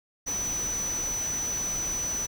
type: tone in noise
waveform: sine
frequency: 5970 Hz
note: F#8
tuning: 15 cents sharp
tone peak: -28 dBFS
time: 0.26-2.27 s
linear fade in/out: 20 ms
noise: pink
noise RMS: -38 dBFS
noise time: 0.26-2.27 s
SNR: +7 dB
effects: none